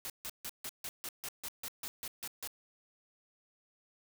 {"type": "noise bursts", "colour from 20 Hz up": "white", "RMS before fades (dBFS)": -41, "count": 13, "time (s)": [0.05, 2.474], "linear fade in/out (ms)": 0, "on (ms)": 48, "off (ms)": 150, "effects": []}